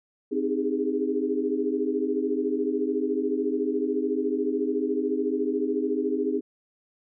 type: chord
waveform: sine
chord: Ab major seventh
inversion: first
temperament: equal with one note detuned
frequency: 261.6 / 311.1 / 401.4 / 415.3 Hz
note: C4 / Eb4 / G4 / Ab4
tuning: 0 / 0 / +41 / 0 cents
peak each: -29 dBFS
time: 0.31-6.41 s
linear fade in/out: 20 ms
effects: none